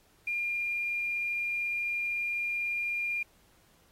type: tone with quantisation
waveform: sine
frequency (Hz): 2406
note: D7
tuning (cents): +41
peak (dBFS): -29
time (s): 0.27-3.23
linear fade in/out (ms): 5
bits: 9
effects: pink hiss -65 dBFS RMS until 3.91 s + AAC 48 kbps